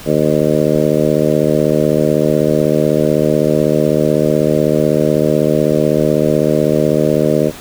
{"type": "harmonic tone", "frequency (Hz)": 76, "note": "D#2", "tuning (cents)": -40, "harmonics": [2, 3, 4, 5, 6, 7, 8], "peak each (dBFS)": [-18, -18, -18, -18, -18, -18, -18], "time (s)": [0.05, 7.52], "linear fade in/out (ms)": 50, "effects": ["pink hiss -33 dBFS RMS until 7.6 s"]}